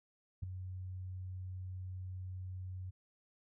sine tone with ADSR envelope, 92.5 Hz, F#2, in tune, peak -32 dBFS, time 0.42-2.91 s, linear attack 14 ms, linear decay 4 ms, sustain -9 dB, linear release 17 ms, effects none

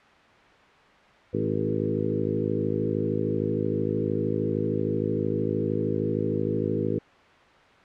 harmonic tone with a mistuned harmonic, 53.1 Hz, G#1, 39 cents sharp, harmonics 2 / 3 / 4 / 5 / 6 / 7 / 8 / 9, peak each -32 / -32 / -32 / -32 / -32 / -32 / -32 / -32 dBFS, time 1.33-6.99 s, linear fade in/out 10 ms, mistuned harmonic 7, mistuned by +20 cents, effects white hiss -53 dBFS RMS until 7.84 s + low-pass 2000 Hz 12 dB/octave

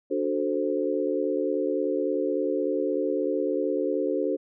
sine chord, D dominant seventh, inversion none, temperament equal, 293.7 / 370 / 440 / 523.3 Hz, D4 / F#4 / A4 / C5, 0 / 0 / 0 / 0 cents, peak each -29 dBFS, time 0.1-4.37 s, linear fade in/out 20 ms, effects none

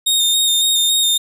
sawtooth tone with vibrato, 3682 Hz, A#7, 22 cents flat, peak -10 dBFS, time 0.06-1.18 s, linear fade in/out 10 ms, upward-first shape square, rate 3.6 Hz, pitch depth 20 cents each way, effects none

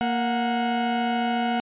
40% pulse tone pair together, 233.1 / 733.2 Hz, A#3 / F#5, 0 / -16 cents, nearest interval octave + minor sixth, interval 1984 cents, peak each -24 dBFS, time 0.01-1.6 s, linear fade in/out 0 ms, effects resampled to 8000 Hz

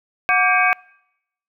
sine tone cluster, 731 / 1159 / 1596 / 2249 / 2522 Hz, F#5 / D6 / G6 / C#7 / D#7, -21 / -23 / +31 / +24 / +23 cents, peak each -20 / -21 / -19 / -19 / -21 dBFS, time 0.29-0.73 s, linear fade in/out 0 ms, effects noise-tail reverb RT60 0.8 s tail -25 dB re dry

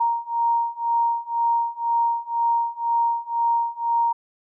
sine beating tone pair, 932.3 / 934.3 Hz, A#5 / A#5, 0 / +4 cents, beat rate 2 Hz, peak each -23 / -22 dBFS, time 0-4.13 s, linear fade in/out 10 ms, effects none

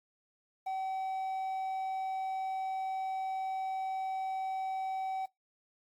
triangle tone with quantisation, 763 Hz, G5, 47 cents flat, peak -31 dBFS, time 0.66-5.26 s, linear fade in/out 10 ms, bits 10, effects noise-tail reverb RT60 0.2 s tail -25 dB re dry + AAC 64 kbps

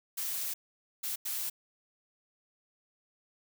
blue noise bursts at uneven times, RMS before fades -35 dBFS, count 3, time 0.17-0.54 / 1.03-1.16 / 1.25-1.5 s, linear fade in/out 10 ms, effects none

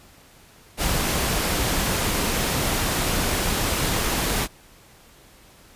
pink noise, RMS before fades -23 dBFS, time 0.77-4.48 s, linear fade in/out 50 ms, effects pink hiss -51 dBFS RMS until 5.75 s + resampled to 32000 Hz

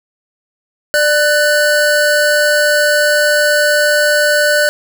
square tone pair together, 593 / 1494.3 Hz, D5 / F#6, +17 / +17 cents, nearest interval octave + major third, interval 1600 cents, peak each -13 dBFS, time 0.94-4.69 s, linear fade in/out 0 ms, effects none

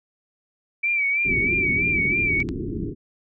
sine tone with vibrato, 2307 Hz, D7, 31 cents flat, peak -19 dBFS, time 0.83-2.43 s, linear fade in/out 10 ms, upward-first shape sine, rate 3.1 Hz, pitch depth 66 cents each way
white low-pass noise, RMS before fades -28 dBFS, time 1.24-2.95 s, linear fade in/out 50 ms, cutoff 410 Hz, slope 96 dB/octave
clicks, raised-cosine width 0.2 ms, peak -21 dBFS, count 2, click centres 2.403 / 2.489 s
effects none

